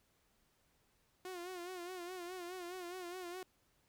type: tone with vibrato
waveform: sawtooth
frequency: 358.8 Hz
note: F4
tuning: 47 cents sharp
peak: -40 dBFS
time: 1.25-3.43 s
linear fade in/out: 2 ms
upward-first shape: sine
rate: 4.8 Hz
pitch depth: 72 cents each way
effects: pink hiss -75 dBFS RMS until 3.88 s